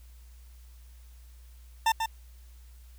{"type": "tone with echo", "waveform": "40% pulse", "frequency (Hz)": 897, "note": "A5", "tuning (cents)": 33, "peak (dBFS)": -20, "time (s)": [1.86, 1.92], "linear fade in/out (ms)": 5, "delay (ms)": 140, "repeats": 1, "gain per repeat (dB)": -6, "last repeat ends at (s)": 2.06, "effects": ["added 60 Hz sine -48 dBFS peak until 2.98 s", "white hiss -63 dBFS RMS until 2.98 s"]}